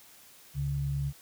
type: tone pair together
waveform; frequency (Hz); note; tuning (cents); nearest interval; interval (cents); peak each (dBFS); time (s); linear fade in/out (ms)
sine; 70.3 / 140.48; C#2 / C#3; +25 / +23; octave; 1198; -35 / -29; 0.54-1.13; 50
effects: white hiss -55 dBFS RMS until 1.21 s